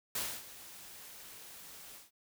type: noise with ADSR envelope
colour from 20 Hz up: white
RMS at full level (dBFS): -35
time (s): 0.15-2.11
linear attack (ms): 4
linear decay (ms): 270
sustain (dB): -16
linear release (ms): 160
effects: none